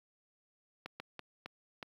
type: slowing click train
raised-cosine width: 0.3 ms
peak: -26 dBFS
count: 5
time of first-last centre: 0.86-1.828 s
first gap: 140 ms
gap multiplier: 1.38
effects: high-pass 100 Hz 12 dB/octave + 10-bit